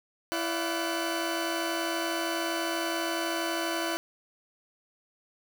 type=tone cluster; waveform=20% pulse; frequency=332.9 / 577 / 718 / 1508 Hz; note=E4 / D5 / F5 / F#6; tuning=+17 / -31 / +48 / +32 cents; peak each=-26 / -32 / -34 / -30 dBFS; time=0.32-3.97 s; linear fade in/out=0 ms; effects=none